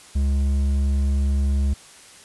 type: tone with hard clipping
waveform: sine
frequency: 69.3 Hz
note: C#2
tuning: in tune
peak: -19 dBFS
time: 0.15-1.74 s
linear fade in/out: 10 ms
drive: 6 dB
effects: white hiss -46 dBFS RMS until 2.24 s + resampled to 24000 Hz